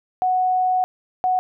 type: tone pair in turn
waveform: sine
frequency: 739 / 739 Hz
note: F#5 / F#5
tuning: -2 / -2 cents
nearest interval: unison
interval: 0 cents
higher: neither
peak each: -16 dBFS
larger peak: neither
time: 0.22-0.84 / 1.24-1.39 s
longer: first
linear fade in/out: 0 ms
effects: none